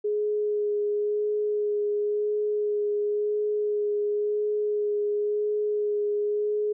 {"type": "tone with vibrato", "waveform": "sine", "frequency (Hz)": 417.4, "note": "G#4", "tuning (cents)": 9, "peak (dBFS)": -23, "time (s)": [0.04, 6.73], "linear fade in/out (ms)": 10, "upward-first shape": "sine", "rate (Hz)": 0.95, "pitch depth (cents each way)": 12, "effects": []}